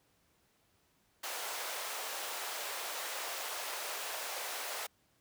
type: high-pass noise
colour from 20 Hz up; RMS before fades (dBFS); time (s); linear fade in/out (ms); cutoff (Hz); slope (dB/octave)
pink; -40; 1.23-4.87; 10; 530; 24
effects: pink hiss -72 dBFS RMS until 5.2 s + high-pass 60 Hz 12 dB/octave